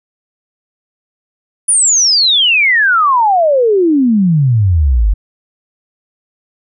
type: exponential sweep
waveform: sine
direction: down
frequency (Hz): 9956 to 46.32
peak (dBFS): -7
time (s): 1.68-5.14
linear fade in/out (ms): 10
effects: none